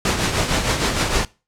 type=noise with tremolo; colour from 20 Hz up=pink; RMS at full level=-17 dBFS; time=0.05-1.25 s; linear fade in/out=2 ms; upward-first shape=triangle; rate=6.5 Hz; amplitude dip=60%; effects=noise-tail reverb RT60 0.3 s tail -21 dB re dry + low-pass 8000 Hz 12 dB/octave